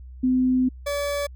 sine / 40% pulse tone pair in turn, 255.4 / 573.4 Hz, C4 / D5, -42 / -42 cents, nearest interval octave + major second, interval 1400 cents, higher second, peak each -17 / -23 dBFS, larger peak first, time 0.23-0.69 / 0.86-1.27 s, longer first, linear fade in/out 10 ms, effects added 63 Hz sine -38 dBFS peak until 1.35 s

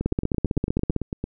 two click trains, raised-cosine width 3 ms, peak -9 / -14 dBFS, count 15 / 12, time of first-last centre 0.06-0.963 / 0.01-1.24 s, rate 15.5 / 8.94 Hz, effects none

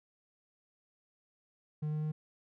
triangle tone with pitch steps, 151.9 / 152.87 / 153.84 Hz, D#3 / D#3 / D#3, -41 / -30 / -19 cents, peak -30 dBFS, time 1.82-2.12 s, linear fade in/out 10 ms, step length 100 ms, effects none

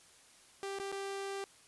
sawtooth tone with dropouts, 393.5 Hz, G4, 7 cents sharp, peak -34 dBFS, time 0.63-1.44 s, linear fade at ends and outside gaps 0 ms, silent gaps 0.788-0.799 / 0.918-0.925 s, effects white hiss -61 dBFS RMS until 1.67 s + resampled to 24000 Hz

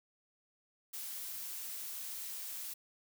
blue noise, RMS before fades -43 dBFS, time 0.93-2.74 s, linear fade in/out 10 ms, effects none

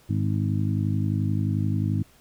harmonic tone with a mistuned harmonic, 51.4 Hz, G#1, 17 cents flat, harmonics 2 / 3 / 4 / 5 / 6, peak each -24 / -28 / -30 / -32 / -34 dBFS, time 0.09-2.03 s, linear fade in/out 10 ms, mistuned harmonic 6, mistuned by +22 cents, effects pink hiss -57 dBFS RMS until 2.2 s

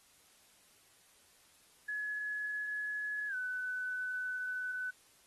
sine tone with pitch glide, 1695 to 1501.4 Hz, G#6 to F#6, +35 to +25 cents, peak -35 dBFS, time 1.88-4.91 s, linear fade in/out 10 ms, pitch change -210 cents, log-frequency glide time 3.28-3.35 s, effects white hiss -65 dBFS RMS until 5.26 s + AAC 32 kbps

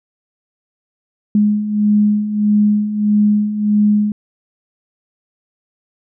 sine beating tone pair, 207.7 / 209.3 Hz, G#3 / G#3, 0 / +14 cents, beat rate 1.6 Hz, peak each -18 / -12 dBFS, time 1.35-4.12 s, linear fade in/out 2 ms, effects none

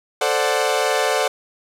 sawtooth chord, D dominant seventh, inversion second, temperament equal, 440 / 523.3 / 587.3 / 740 Hz, A4 / C5 / D5 / F#5, 0 / 0 / 0 / 0 cents, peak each -19 dBFS, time 0.21-1.28 s, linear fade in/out 5 ms, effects low-pass 11000 Hz 12 dB/octave + 8-bit

